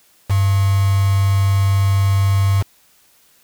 sine tone with quantisation, 98 Hz, G2, in tune, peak -12 dBFS, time 0.29-2.63 s, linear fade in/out 20 ms, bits 4, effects white hiss -54 dBFS RMS until 3.43 s

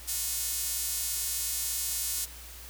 sawtooth tone with high-pass filter, 361.6 Hz, F#4, 40 cents flat, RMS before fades -32 dBFS, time 0.07-2.26 s, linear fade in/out 20 ms, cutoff 7700 Hz, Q 0.8, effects added 60 Hz sine -47 dBFS peak until 2.69 s + white hiss -47 dBFS RMS until 2.69 s

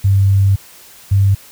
sine tone pair in turn, 98 / 98.54 Hz, G2 / G2, 0 / +10 cents, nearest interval unison, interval 10 cents, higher second, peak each -8 dBFS, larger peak neither, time 0.04-0.56 / 1.11-1.35 s, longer first, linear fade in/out 10 ms, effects white hiss -41 dBFS RMS until 1.51 s

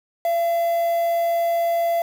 triangle tone with quantisation, 679 Hz, F5, 49 cents flat, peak -16 dBFS, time 0.25-2.02 s, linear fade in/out 2 ms, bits 6, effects none

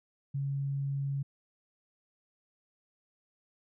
sine tone, 138.9 Hz, C#3, 4 cents sharp, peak -30 dBFS, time 0.34-1.23 s, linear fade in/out 10 ms, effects none

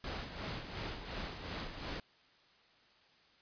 pink noise with tremolo, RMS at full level -40 dBFS, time 0.04-2 s, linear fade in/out 2 ms, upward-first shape sine, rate 2.8 Hz, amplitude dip 55%, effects white hiss -66 dBFS RMS until 3.41 s + resampled to 11025 Hz

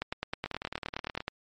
two click trains, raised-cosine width 0.3 ms, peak -19 / -15 dBFS, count 15 / 13, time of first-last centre 0.46-1.205 / 0.02-1.281 s, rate 18.8 / 9.52 Hz, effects MP3 48 kbps

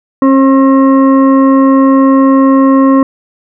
sine tone with frequency modulation, 269.7 Hz, C#4, 47 cents flat, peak -3 dBFS, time 0.22-3.03 s, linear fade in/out 2 ms, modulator 805 Hz, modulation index 0.69, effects none

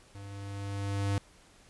square tone with level ramp, 99.8 Hz, G2, 32 cents sharp, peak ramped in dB -44 to -27 dBFS, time 0.15-1.18 s, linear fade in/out 0 ms, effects pink hiss -59 dBFS RMS until 1.69 s + resampled to 24000 Hz

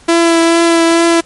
sawtooth tone with vibrato, 334.3 Hz, E4, 24 cents sharp, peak -3 dBFS, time 0.08-1.21 s, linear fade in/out 10 ms, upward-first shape triangle, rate 2.3 Hz, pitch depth 17 cents each way, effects pink hiss -43 dBFS RMS until 1.25 s + MP3 48 kbps

